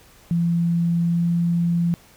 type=tone with pitch glide; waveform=sine; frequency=170 to 170.98 Hz; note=F3 to F3; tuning=-46 to -36 cents; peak=-17 dBFS; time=0.31-1.94 s; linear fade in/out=0 ms; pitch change=+10 cents; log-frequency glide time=1.04-1.25 s; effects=pink hiss -51 dBFS RMS until 2.16 s